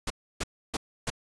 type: noise bursts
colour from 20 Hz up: pink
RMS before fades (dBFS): -30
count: 4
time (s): 0.07-1.102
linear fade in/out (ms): 5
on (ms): 33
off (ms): 300
effects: resampled to 22050 Hz